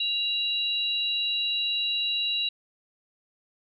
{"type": "tone pair together", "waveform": "sine", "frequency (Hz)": [2794, 3912], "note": ["F7", "B7"], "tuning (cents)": [0, -17], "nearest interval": "tritone", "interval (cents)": 583, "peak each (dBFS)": [-29, -26], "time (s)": [0, 2.49], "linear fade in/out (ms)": 5, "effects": []}